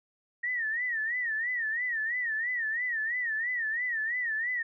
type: tone with vibrato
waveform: sine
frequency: 1864.7 Hz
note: A#6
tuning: in tune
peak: -28 dBFS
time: 0.43-4.63 s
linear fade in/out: 10 ms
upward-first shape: sine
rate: 3 Hz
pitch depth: 130 cents each way
effects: none